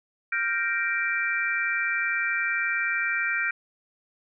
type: chord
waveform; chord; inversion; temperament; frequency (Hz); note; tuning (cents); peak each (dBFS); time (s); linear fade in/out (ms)
sine; G minor seventh; third; equal; 1396.9 / 1568 / 1864.7 / 2349; F6 / G6 / Bb6 / D7; 0 / 0 / 0 / 0; -30 / -29 / -30 / -28; 0.32-3.51; 5
effects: none